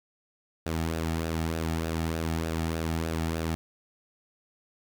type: tone with flanger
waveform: sawtooth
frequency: 81.4 Hz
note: E2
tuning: 21 cents flat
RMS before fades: -30 dBFS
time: 0.66-3.55 s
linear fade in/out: 0 ms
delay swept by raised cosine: 0.92 to 2.02 ms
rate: 3.3 Hz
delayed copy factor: -0.55
effects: 9-bit

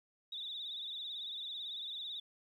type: tone with vibrato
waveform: sine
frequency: 3649 Hz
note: A#7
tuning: 38 cents flat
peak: -40 dBFS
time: 0.32-2.2 s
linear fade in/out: 5 ms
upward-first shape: sine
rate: 18 Hz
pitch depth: 91 cents each way
effects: 12-bit

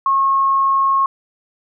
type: tone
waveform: sine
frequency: 1087 Hz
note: C#6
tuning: 34 cents flat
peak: -12 dBFS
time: 0.06-1.06 s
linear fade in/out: 2 ms
effects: none

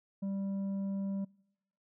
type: tone with tanh clipping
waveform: sine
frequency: 196 Hz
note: G3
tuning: in tune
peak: -34 dBFS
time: 0.22-1.25 s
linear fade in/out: 10 ms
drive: 6 dB
effects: noise-tail reverb RT60 0.9 s tail -26 dB re dry

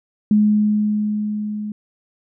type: tone with level ramp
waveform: sine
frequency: 210.6 Hz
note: G#3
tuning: 24 cents sharp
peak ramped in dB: -10 to -24 dBFS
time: 0.31-1.72 s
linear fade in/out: 2 ms
effects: none

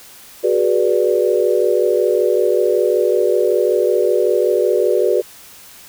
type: chord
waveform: sine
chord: G# half-diminished seventh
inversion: third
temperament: equal with one note detuned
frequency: 370 / 415.3 / 488.5 / 587.3 Hz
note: F#4 / G#4 / B4 / D5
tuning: 0 / 0 / -19 / 0 cents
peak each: -17 / -18 / -17 / -20 dBFS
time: 0.43-5.22 s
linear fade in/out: 20 ms
effects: white hiss -41 dBFS RMS until 5.88 s

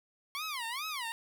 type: tone with vibrato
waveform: 15% pulse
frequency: 1079 Hz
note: C#6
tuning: 47 cents flat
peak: -29 dBFS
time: 0.35-1.12 s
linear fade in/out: 0 ms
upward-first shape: sine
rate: 2.4 Hz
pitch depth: 300 cents each way
effects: none

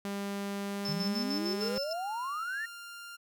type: tone with pitch glide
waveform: sawtooth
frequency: 200 to 203.5 Hz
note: G3 to G#3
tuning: +35 to -35 cents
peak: -30 dBFS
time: 0.05-1.78 s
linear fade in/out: 0 ms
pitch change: +30 cents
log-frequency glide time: 0.66-1.47 s
type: tone with tremolo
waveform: triangle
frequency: 5274 Hz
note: E8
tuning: in tune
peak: -33 dBFS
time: 0.85-1.93 s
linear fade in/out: 2 ms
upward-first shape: square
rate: 6.6 Hz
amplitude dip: 70%
type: exponential sweep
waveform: sine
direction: up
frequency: 148.9 to 1864.7 Hz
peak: -33 dBFS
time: 0.88-2.66 s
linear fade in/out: 10 ms
type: tone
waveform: sawtooth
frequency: 1396.9 Hz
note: F6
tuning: in tune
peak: -40 dBFS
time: 1.6-3.17 s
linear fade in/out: 20 ms
effects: none

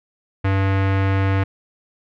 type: tone with low-pass filter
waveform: square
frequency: 97 Hz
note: G2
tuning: 18 cents flat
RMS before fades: -18 dBFS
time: 0.44-1.44 s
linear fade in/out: 10 ms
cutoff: 2100 Hz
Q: 1.7
effects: none

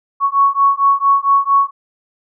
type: beating tone pair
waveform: sine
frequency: 1108.7 / 1113.1 Hz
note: C#6 / C#6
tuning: 0 / +7 cents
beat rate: 4.4 Hz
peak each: -13 dBFS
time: 0.2-1.71 s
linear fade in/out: 50 ms
effects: none

